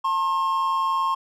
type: tone pair together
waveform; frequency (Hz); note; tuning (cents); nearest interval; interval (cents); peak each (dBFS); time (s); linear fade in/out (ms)
triangle; 901.4 / 1072; A5 / C6; +42 / +42; minor third; 300; -26 / -19; 0.04-1.15; 10
effects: none